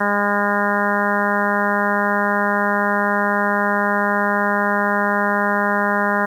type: harmonic tone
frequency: 203.9 Hz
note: G#3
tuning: 32 cents flat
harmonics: 1 / 2 / 3 / 4 / 5 / 6 / 7 / 8 / 9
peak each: -23 / -27 / -24 / -25 / -23 / -28 / -24 / -25 / -26 dBFS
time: 0-6.26 s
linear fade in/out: 10 ms
effects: 8-bit